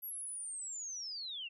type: linear sweep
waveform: sine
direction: down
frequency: 11750 to 2637 Hz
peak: -40 dBFS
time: 0.02-1.49 s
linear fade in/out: 20 ms
effects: none